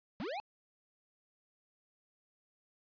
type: linear sweep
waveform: square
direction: up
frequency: 169.5 to 880 Hz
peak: -38 dBFS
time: 0.2-0.4 s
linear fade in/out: 0 ms
effects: resampled to 11025 Hz